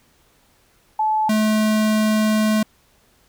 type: tone pair in turn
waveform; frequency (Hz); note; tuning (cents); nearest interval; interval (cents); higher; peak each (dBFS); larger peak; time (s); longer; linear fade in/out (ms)
sine / square; 865 / 215.6; A5 / A3; -30 / -35; 2 octaves; 2405; first; -16; neither; 0.99-1.29 / 1.29-2.63; second; 5
effects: pink hiss -58 dBFS RMS until 3.28 s